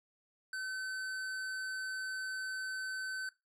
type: tone with hard clipping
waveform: sine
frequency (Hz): 1527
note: G6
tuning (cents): -46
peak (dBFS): -39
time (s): 0.53-3.29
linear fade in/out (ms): 2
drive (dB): 16
effects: noise-tail reverb RT60 0.2 s tail -17 dB re dry + low-pass 11000 Hz 12 dB/octave